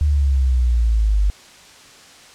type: exponential sweep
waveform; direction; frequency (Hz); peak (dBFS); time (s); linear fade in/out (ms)
sine; down; 75.3 to 49; -13; 0.01-1.3; 0
effects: white hiss -44 dBFS RMS until 2.34 s + low-pass 7000 Hz 12 dB/octave